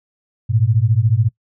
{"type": "beating tone pair", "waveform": "sine", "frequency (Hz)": [104.6, 118.6], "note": ["G#2", "A#2"], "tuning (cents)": [13, 30], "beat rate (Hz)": 14, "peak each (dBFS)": -15, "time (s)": [0.49, 1.29], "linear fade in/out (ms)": 20, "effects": ["noise-tail reverb RT60 0.1 s tail -21 dB re dry"]}